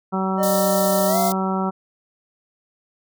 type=harmonic tone; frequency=190 Hz; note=F#3; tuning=46 cents sharp; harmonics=1 / 2 / 3 / 4 / 5 / 6 / 7; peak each=-22 / -28 / -32 / -28 / -29 / -34 / -29 dBFS; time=0.12-1.71 s; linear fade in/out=20 ms
type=tone with pitch glide; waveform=triangle; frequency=605 to 691 Hz; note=D#5 to F5; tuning=-49 to -19 cents; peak=-17 dBFS; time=0.37-1.33 s; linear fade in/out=50 ms; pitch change=+230 cents; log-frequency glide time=1.07-1.18 s
type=high-pass noise; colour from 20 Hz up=white; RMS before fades=-27 dBFS; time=0.43-1.32 s; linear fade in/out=0 ms; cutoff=3700 Hz; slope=48 dB/octave
effects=none